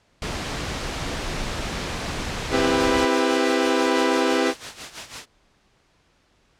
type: noise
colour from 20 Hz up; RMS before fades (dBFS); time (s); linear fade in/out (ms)
pink; -28; 0.22-3.05; 2
type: chord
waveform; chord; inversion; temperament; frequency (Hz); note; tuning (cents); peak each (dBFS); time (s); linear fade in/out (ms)
sawtooth; C major seventh; none; equal with one note detuned; 261.6 / 329.6 / 397.5 / 493.9; C4 / E4 / G4 / B4; 0 / 0 / +24 / 0; -20; 2.5-4.54; 50
type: noise with tremolo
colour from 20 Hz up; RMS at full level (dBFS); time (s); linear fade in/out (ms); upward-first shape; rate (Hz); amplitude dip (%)
white; -31; 2.79-5.26; 20; sine; 6; 75
effects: pink hiss -62 dBFS RMS until 6.59 s + low-pass 6000 Hz 12 dB/octave